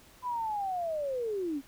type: linear sweep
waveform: sine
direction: down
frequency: 1012 to 261.6 Hz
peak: -30 dBFS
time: 0.22-1.62 s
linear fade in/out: 50 ms
effects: pink hiss -57 dBFS RMS until 1.67 s